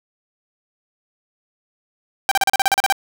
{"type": "tone bursts", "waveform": "sawtooth", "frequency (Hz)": 784, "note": "G5", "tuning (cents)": 0, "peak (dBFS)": -9, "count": 11, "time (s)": [2.29, 2.924], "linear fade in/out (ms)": 0, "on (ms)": 24, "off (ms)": 37, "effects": ["8-bit"]}